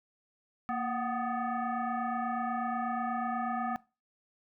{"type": "tone with frequency modulation", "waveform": "sine", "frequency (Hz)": 261.6, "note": "C4", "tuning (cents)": 0, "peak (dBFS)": -30, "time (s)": [0.69, 3.76], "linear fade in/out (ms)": 0, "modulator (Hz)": 495, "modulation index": 2.4, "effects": ["noise-tail reverb RT60 0.3 s tail -21 dB re dry"]}